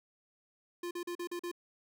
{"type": "tone bursts", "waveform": "square", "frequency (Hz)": 349.2, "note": "F4", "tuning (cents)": 0, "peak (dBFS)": -37, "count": 6, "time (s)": [0.83, 1.515], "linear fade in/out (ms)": 5, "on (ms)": 80, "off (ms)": 41, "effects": []}